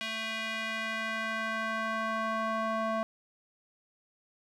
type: tone with band-pass filter sweep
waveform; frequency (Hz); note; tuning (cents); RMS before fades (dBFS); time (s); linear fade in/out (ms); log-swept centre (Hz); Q
square; 221.8; A3; +14; -33; 0.01-3.03; 0; 2800 to 880; 1.8
effects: none